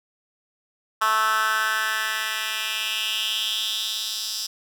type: tone with high-pass filter sweep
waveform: 10% pulse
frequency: 218.3 Hz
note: A3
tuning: 13 cents flat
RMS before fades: -25 dBFS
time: 1.01-4.47 s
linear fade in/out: 10 ms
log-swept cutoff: 1200 to 4800 Hz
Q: 3.8
effects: none